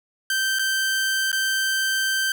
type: tone with dropouts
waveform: sawtooth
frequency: 1558 Hz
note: G6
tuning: 11 cents flat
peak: -17 dBFS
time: 0.3-2.32 s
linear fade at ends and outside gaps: 2 ms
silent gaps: 0.588-0.593 / 1.317-1.328 s
effects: none